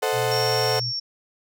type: chord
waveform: 35% pulse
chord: A diminished seventh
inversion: none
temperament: equal with one note detuned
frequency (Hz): 440 / 521.4 / 622.3 / 740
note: A4 / C5 / Eb5 / Gb5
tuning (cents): 0 / -6 / 0 / 0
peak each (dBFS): -23 / -25 / -29 / -26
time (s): 0.02-0.8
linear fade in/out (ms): 10
type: tone with pitch glide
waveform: sine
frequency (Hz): 121.8 to 120.68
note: B2 to B2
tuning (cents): -24 to -40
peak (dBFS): -29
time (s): 0.12-0.93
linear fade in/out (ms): 50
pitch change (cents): -16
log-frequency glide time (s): 0.37-0.47
type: tone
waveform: sine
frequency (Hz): 5480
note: F8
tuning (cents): -34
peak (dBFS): -25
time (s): 0.31-1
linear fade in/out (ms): 10
effects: none